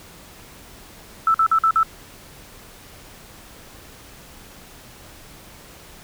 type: tone bursts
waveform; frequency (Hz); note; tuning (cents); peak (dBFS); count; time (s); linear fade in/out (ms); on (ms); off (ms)
sine; 1319; E6; +1; -13; 5; 1.27-1.831; 2; 73; 49
effects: pink hiss -44 dBFS RMS until 6.03 s